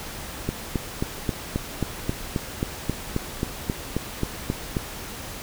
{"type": "click train", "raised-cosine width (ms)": 3, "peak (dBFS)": -10, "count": 17, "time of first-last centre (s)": [0.49, 4.768], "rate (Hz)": 3.74, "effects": ["pink hiss -36 dBFS RMS until 5.42 s"]}